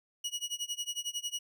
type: tone with tremolo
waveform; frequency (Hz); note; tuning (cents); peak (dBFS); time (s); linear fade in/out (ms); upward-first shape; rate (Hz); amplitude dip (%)
25% pulse; 2910; F#7; -29; -28; 0.24-1.39; 5; sine; 11; 95
effects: none